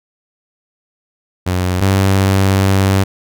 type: tone pair in turn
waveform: sawtooth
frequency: 91 / 96.76 Hz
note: F#2 / G2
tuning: -28 / -22 cents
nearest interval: minor second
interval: 106 cents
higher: second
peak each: -10 / -6 dBFS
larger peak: second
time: 1.46-1.81 / 1.81-3.04 s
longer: second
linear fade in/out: 10 ms
effects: none